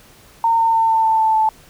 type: tone with pitch steps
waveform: sine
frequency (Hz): 915 / 908.2 / 901.4 / 894.6 / 887.9 / 881.3 / 874.7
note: A#5 / A#5 / A5 / A5 / A5 / A5 / A5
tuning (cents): -32 / -45 / +42 / +28 / +15 / +3 / -10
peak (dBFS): -12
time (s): 0.44-1.49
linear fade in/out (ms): 2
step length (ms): 150
effects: pink hiss -47 dBFS RMS until 1.69 s